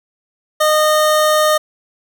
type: tone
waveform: 25% pulse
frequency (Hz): 614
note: D#5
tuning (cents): -23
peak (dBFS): -7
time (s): 0.6-1.58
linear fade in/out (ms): 10
effects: none